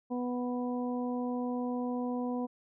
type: harmonic tone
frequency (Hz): 246.8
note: B3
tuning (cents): -1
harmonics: 1 / 2 / 3 / 4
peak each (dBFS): -32 / -38 / -42 / -44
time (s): 0.1-2.47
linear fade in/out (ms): 20
effects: none